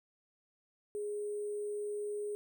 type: tone with sample-and-hold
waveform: sine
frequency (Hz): 415.3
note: G#4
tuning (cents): 0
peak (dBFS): -35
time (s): 0.95-2.35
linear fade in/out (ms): 0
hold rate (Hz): 8820
effects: none